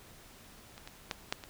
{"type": "clicks", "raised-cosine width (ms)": 0.2, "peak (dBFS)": [-30, -27, -16, -13, -27], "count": 5, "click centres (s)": [0.779, 0.875, 1.112, 1.325, 1.438], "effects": ["pink hiss -55 dBFS RMS until 1.49 s"]}